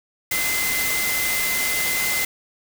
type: tone in noise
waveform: sine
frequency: 2057 Hz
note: C7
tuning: 30 cents flat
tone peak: -24 dBFS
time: 0.31-2.25 s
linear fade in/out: 5 ms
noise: white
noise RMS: -24 dBFS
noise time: 0.31-2.25 s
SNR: -3 dB
effects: none